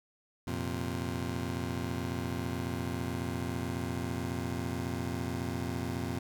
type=chord; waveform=20% pulse; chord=F suspended fourth; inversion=none; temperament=just; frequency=87.31 / 116.41 / 130.96 Hz; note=F2 / Bb2 / C3; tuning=0 / -2 / +2 cents; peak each=-32 / -33 / -35 dBFS; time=0.47-6.19 s; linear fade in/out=5 ms; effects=none